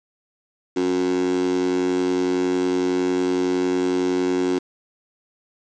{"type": "tone with high-pass filter", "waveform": "15% pulse", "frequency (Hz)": 90.9, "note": "F#2", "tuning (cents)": -30, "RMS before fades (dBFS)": -21, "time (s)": [0.76, 4.59], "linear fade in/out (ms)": 10, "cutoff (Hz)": 320, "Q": 7.2, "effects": ["resampled to 16000 Hz", "7-bit"]}